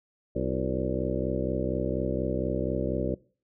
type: harmonic tone with a mistuned harmonic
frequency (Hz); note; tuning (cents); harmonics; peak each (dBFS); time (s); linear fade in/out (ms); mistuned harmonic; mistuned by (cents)
64.2; C2; -32; 1 / 2 / 3 / 4 / 5 / 6 / 7 / 8 / 9; -35 / -35 / -35 / -35 / -35 / -35 / -35 / -35 / -35; 0.35-3.15; 10; 6; -86
effects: noise-tail reverb RT60 0.4 s tail -21 dB re dry